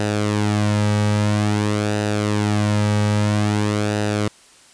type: tone with flanger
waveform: sawtooth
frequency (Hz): 104.7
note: G#2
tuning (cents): +15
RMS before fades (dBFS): -19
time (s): 0-4.28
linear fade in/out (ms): 0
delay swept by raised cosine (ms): 0.9 to 2.9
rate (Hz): 0.5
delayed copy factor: -0.55
effects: white hiss -49 dBFS RMS until 4.73 s + resampled to 22050 Hz